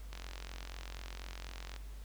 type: click train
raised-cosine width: 0.2 ms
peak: -28 dBFS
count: 73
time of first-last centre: 0.13-1.763 s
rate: 44.1 Hz
effects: added 50 Hz sine -44 dBFS peak until 2.04 s + pink hiss -60 dBFS RMS until 2.04 s